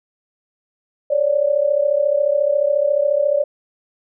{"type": "tone pair together", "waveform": "sine", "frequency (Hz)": [553, 587.2], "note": ["C#5", "D5"], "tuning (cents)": [-4, 0], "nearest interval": "minor second", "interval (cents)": 104, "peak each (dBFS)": [-18, -16], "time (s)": [1.1, 3.44], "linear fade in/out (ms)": 10, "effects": []}